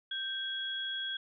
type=tone pair together; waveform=sine; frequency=1568 / 3322 Hz; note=G6 / G#7; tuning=0 / 0 cents; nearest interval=octave + minor second; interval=1300 cents; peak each=-39 / -35 dBFS; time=0.11-1.17 s; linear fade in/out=5 ms; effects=none